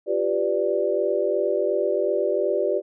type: chord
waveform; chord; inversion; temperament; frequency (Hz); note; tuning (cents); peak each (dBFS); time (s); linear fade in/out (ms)
sine; G dominant seventh; third; equal with one note detuned; 349.2 / 392 / 499.3 / 587.3; F4 / G4 / B4 / D5; 0 / 0 / +19 / 0; -28 / -24 / -27 / -24; 0.06-2.82; 50
effects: none